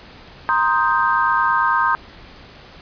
sine chord, C minor seventh, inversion third, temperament equal with one note detuned, 937.7 / 1046.5 / 1244.5 / 1568 Hz, Bb5 / C6 / Eb6 / G6, +10 / 0 / 0 / 0 cents, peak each -20 dBFS, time 0.49-1.95 s, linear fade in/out 0 ms, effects pink hiss -42 dBFS RMS until 2.81 s + resampled to 11025 Hz

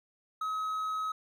triangle tone, 1276 Hz, D#6, 43 cents sharp, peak -29 dBFS, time 0.41-1.12 s, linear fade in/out 5 ms, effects none

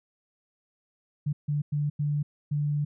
sine tone bursts at uneven times, 146.83 Hz, D3, in tune, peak -24 dBFS, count 5, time 1.26-1.33 / 1.48-1.62 / 1.72-1.9 / 1.99-2.23 / 2.51-2.85 s, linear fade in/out 10 ms, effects none

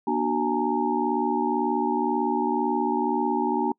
sine tone cluster, 239.6 / 297.8 / 373.2 / 838 / 920 Hz, A#3 / D4 / F#4 / G#5 / A#5, +48 / +24 / +15 / +15 / -23 cents, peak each -28 dBFS, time 0.07-3.72 s, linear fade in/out 5 ms, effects noise-tail reverb RT60 0.1 s tail -26 dB re dry

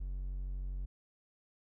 triangle tone, 46.25 Hz, F#1, in tune, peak -34 dBFS, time 0-0.86 s, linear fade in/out 10 ms, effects none

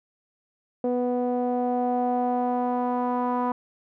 sawtooth tone with low-pass filter sweep, 246.9 Hz, B3, in tune, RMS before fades -25 dBFS, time 0.84-3.52 s, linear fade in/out 2 ms, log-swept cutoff 580 to 1000 Hz, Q 4.3, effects none

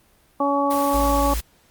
harmonic tone, 281.8 Hz, C#4, 29 cents sharp, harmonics 1 / 2 / 3 / 4, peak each -23 / -23 / -23 / -23 dBFS, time 0.4-1.34 s, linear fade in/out 5 ms
white noise, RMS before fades -32 dBFS, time 0.7-1.41 s, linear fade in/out 10 ms
sine tone, 55.6 Hz, A1, 19 cents sharp, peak -22 dBFS, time 0.93-1.41 s, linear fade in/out 20 ms
effects pink hiss -58 dBFS RMS until 1.7 s + Opus 32 kbps

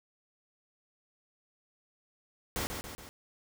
pink noise with echo, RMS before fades -34 dBFS, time 2.56-2.67 s, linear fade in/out 0 ms, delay 140 ms, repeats 3, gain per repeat -5 dB, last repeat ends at 3.09 s, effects none

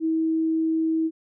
sine tone, 321.8 Hz, E4, 42 cents flat, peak -20 dBFS, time 0-1.11 s, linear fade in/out 50 ms, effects none

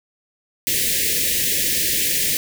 white band-stop noise, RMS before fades -20 dBFS, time 0.67-2.37 s, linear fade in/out 0 ms, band 550 to 1700 Hz, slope 96 dB/octave, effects none

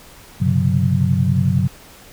sine tone cluster, 96.7 / 129.1 / 140.2 / 183.5 Hz, G2 / C3 / C#3 / F#3, -23 / -23 / +20 / -14 cents, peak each -19 dBFS, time 0.4-1.68 s, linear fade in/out 20 ms, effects pink hiss -43 dBFS RMS until 2.12 s

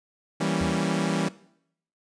sawtooth chord, E diminished seventh, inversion none, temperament equal, 164.81 / 196 / 233.1 / 277.2 Hz, E3 / G3 / Bb3 / Db4, 0 / 0 / 0 / 0 cents, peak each -24 / -24 / -29 / -27 dBFS, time 0.4-1.29 s, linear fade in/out 10 ms
triangle tone with exponential decay, 81 Hz, E2, 30 cents flat, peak -25 dBFS, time 0.61-0.9 s, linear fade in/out 0 ms, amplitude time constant 63 ms
effects noise-tail reverb RT60 0.7 s tail -19 dB re dry + resampled to 22050 Hz

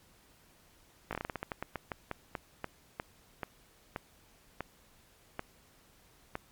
slowing click train, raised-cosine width 0.5 ms, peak -20 dBFS, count 22, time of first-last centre 1.11-6.354 s, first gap 18 ms, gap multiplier 1.22, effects pink hiss -63 dBFS RMS until 6.51 s + MP3 96 kbps

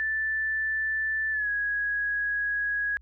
sine tone with pitch glide, 1760 to 1661.2 Hz, A6 to G#6, 0 to 0 cents, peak -25 dBFS, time 0-2.97 s, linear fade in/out 0 ms, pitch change -100 cents, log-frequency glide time 1.31-1.49 s, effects added 60 Hz sine -50 dBFS peak until 3.01 s

